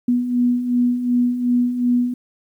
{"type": "beating tone pair", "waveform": "sine", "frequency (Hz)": [242.5, 245.2], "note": ["B3", "B3"], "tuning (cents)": [-31, -12], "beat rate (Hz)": 2.7, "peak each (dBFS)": [-23, -16], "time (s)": [0.08, 2.14], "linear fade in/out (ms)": 5, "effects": ["9-bit"]}